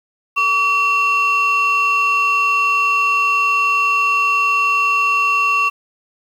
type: tone pair together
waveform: sine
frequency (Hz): 1143 / 2719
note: D6 / F7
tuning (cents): -47 / -47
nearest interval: octave + minor third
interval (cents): 1500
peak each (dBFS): -14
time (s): 0.36-5.7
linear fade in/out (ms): 20
effects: tanh soft clip ceiling -9 dBFS + 7-bit